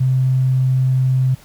triangle tone with tanh clipping, 130 Hz, C3, 11 cents flat, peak -12 dBFS, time 0-1.35 s, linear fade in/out 10 ms, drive 3 dB, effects pink hiss -46 dBFS RMS until 1.44 s

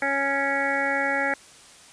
harmonic tone, 277.2 Hz, C#4, in tune, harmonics 1 / 2 / 3 / 5 / 6 / 7 / 8, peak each -33 / -29 / -29 / -32 / -28 / -28 / -31 dBFS, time 0.02-1.34 s, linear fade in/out 2 ms, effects white hiss -49 dBFS RMS until 1.92 s + resampled to 22050 Hz

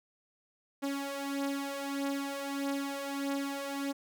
sawtooth beating tone pair, 277.2 / 278.8 Hz, C#4 / C#4, 0 / +10 cents, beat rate 1.6 Hz, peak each -34 / -31 dBFS, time 0.82-3.93 s, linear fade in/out 20 ms, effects none

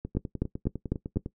two click trains, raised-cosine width 3 ms, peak -13 / -21 dBFS, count 5 / 13, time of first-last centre 0.17-1.17 / 0.05-1.261 s, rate 4 / 9.91 Hz, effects noise-tail reverb RT60 0.1 s tail -18 dB re dry

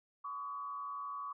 sine tone with frequency modulation, 1133 Hz, C#6, 37 cents sharp, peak -39 dBFS, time 0.24-1.33 s, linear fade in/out 10 ms, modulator 111 Hz, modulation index 0.6, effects none

